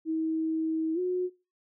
sine tone with pitch glide, 320 to 363.4 Hz, D#4 to F#4, +49 to -31 cents, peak -26 dBFS, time 0.05-1.3 s, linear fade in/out 50 ms, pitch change +220 cents, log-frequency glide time 0.94-0.99 s, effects noise-tail reverb RT60 0.3 s tail -21 dB re dry

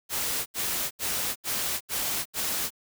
white noise bursts, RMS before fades -29 dBFS, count 6, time 0.09-2.705 s, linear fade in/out 50 ms, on 370 ms, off 79 ms, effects none

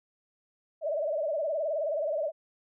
sine tone with vibrato, 612 Hz, D#5, 29 cents flat, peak -27 dBFS, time 0.81-2.32 s, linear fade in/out 50 ms, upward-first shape sine, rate 19 Hz, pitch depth 130 cents each way, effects none

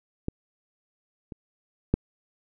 clicks, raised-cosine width 3 ms, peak -15 / -25 / -7 dBFS, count 3, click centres 0.284 / 1.322 / 1.94 s, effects none

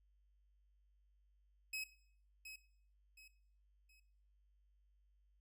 sawtooth tone with echo, 2555 Hz, D#7, 45 cents sharp, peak -38 dBFS, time 1.73-1.84 s, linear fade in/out 5 ms, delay 720 ms, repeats 3, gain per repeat -9 dB, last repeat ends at 4 s, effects noise-tail reverb RT60 0.6 s tail -17 dB re dry + added 50 Hz sine -70 dBFS peak until 5.4 s

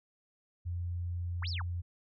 sine tone, 87.31 Hz, F2, in tune, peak -33 dBFS, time 0.65-1.82 s, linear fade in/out 20 ms
sine linear two-way sweep, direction up then down, 698.5 to 5588 to 698.5 Hz, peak -38 dBFS, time 1.42-1.62 s, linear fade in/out 5 ms, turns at 1.49 s
effects none

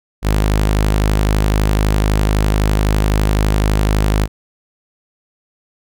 sawtooth tone, 51.91 Hz, G#1, in tune, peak -8 dBFS, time 0.22-4.28 s, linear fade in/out 50 ms, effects none

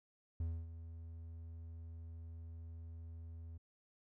triangle tone with ADSR envelope, 82.41 Hz, E2, in tune, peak -33 dBFS, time 0.4-3.58 s, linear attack 4 ms, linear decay 260 ms, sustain -12 dB, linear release 11 ms, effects none

